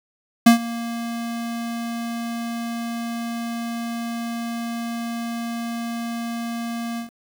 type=tone with ADSR envelope; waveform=square; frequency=233.1 Hz; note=A#3; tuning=in tune; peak=-7 dBFS; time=0.46-7.1 s; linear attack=8 ms; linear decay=110 ms; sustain=-19 dB; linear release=120 ms; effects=8-bit